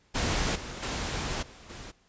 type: noise with level steps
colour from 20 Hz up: pink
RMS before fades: -28 / -39 / -32 / -50 / -43 dBFS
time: 0.14-1.92 s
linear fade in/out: 20 ms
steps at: 0.55 / 0.82 / 1.42 / 1.69 s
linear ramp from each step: 10 ms
effects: pink hiss -65 dBFS RMS until 2.08 s + resampled to 16000 Hz